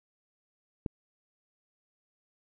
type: click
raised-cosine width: 3 ms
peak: -19 dBFS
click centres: 0.862 s
effects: none